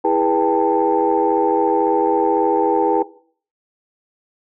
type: tone cluster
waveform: sine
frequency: 327.7 / 411.4 / 489.6 / 797 / 891 Hz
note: E4 / G#4 / B4 / G5 / A5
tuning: -10 / -16 / -15 / +28 / +22 cents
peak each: -20 dBFS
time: 0.04-3.03 s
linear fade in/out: 10 ms
effects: noise-tail reverb RT60 0.5 s tail -18 dB re dry + tanh soft clip ceiling -4 dBFS